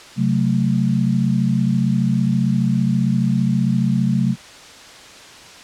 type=chord; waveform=sine; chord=F# diminished; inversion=second; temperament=equal with one note detuned; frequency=133.41 / 185 / 220 Hz; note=C3 / F#3 / A3; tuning=+34 / 0 / 0 cents; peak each=-19 dBFS; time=0.16-4.36 s; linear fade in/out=50 ms; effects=white hiss -40 dBFS RMS until 5.63 s + low-pass 6000 Hz 12 dB/octave